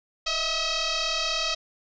sine tone with frequency modulation, 659.3 Hz, E5, in tune, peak -24 dBFS, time 0.26-1.55 s, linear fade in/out 10 ms, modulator 641 Hz, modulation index 7.7, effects none

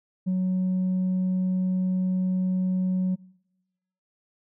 triangle tone with tanh clipping, 185 Hz, F#3, in tune, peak -22 dBFS, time 0.26-3.16 s, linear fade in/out 20 ms, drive 6 dB, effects noise-tail reverb RT60 1.0 s tail -25 dB re dry

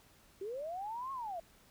sine linear two-way sweep, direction up then down, 370.4 to 1100 to 644 Hz, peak -38 dBFS, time 0.41-1.4 s, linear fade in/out 5 ms, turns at 1.12 s, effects pink hiss -64 dBFS RMS until 1.7 s

